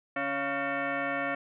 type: tone with frequency modulation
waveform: sine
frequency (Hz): 558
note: C#5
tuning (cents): +11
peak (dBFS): -28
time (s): 0.16-1.35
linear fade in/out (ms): 5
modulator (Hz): 418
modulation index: 4
effects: none